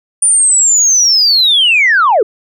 sine linear sweep, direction down, 9397 to 377.8 Hz, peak -5 dBFS, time 0.22-2.23 s, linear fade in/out 5 ms, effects tanh soft clip ceiling -2 dBFS

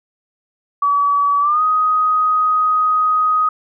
sine tone with pitch glide, 1142 to 1252.6 Hz, D6 to D#6, -49 to +11 cents, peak -12 dBFS, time 0.82-3.49 s, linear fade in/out 5 ms, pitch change +160 cents, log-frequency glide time 1.4-1.62 s, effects none

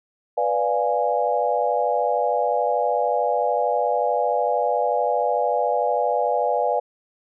sine chord, B diminished seventh, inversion none, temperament equal, 493.9 / 587.3 / 698.5 / 830.6 Hz, B4 / D5 / F5 / Ab5, 0 / 0 / 0 / 0 cents, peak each -24 dBFS, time 0.37-6.8 s, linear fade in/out 10 ms, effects none

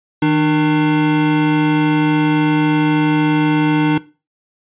square tone pair together, 156.28 / 300 Hz, D#3 / D4, +8 / +37 cents, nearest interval major seventh, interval 1129 cents, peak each -18 / -13 dBFS, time 0.22-3.98 s, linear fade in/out 5 ms, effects noise-tail reverb RT60 0.3 s tail -18 dB re dry + resampled to 8000 Hz

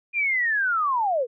sine linear sweep, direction down, 2439 to 449 Hz, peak -20 dBFS, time 0.13-1.27 s, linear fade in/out 50 ms, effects none

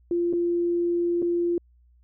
sine tone with dropouts, 345.7 Hz, F4, 18 cents flat, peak -21 dBFS, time 0.11-1.58 s, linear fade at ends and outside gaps 2 ms, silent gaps 0.328-0.334 / 1.22-1.225 s, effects added 60 Hz sine -55 dBFS peak until 2.03 s

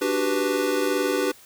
square chord, G major seventh, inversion second, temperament equal, 293.7 / 370 / 392 / 493.9 Hz, D4 / F#4 / G4 / B4, 0 / 0 / 0 / 0 cents, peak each -28 / -29 / -27 / -27 dBFS, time 0.01-1.32 s, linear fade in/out 10 ms, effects white hiss -50 dBFS RMS until 1.45 s

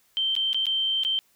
sine tone with dropouts, 3124 Hz, G7, 7 cents flat, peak -22 dBFS, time 0.17-1.19 s, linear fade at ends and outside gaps 0 ms, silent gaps 0.353-0.364 / 0.531-0.545 / 0.656-0.667 / 1.035-1.049 s, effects white hiss -64 dBFS RMS until 1.35 s

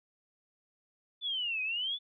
sine exponential two-way sweep, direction down then up, 3520 to 2489 to 3520 Hz, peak -31 dBFS, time 1.21-1.99 s, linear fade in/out 50 ms, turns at 1.62 s, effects none

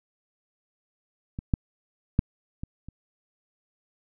clicks, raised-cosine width 5 ms, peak -20 / -9 / -7 / -21 / -28 dBFS, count 5, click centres 1.389 / 1.538 / 2.191 / 2.635 / 2.886 s, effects none

